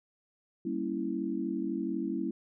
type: chord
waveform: sine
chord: G diminished seventh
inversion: none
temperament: equal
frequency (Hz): 196 / 233.1 / 277.2 / 329.6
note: G3 / Bb3 / Db4 / Fb4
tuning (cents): 0 / 0 / 0 / 0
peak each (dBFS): -37 / -37 / -36 / -34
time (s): 0.65-2.31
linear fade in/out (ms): 5
effects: none